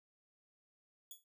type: tone with exponential decay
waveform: 5% pulse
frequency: 3384 Hz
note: G#7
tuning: 32 cents sharp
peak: -38 dBFS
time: 1.11-1.24 s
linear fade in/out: 2 ms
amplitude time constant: 28 ms
effects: none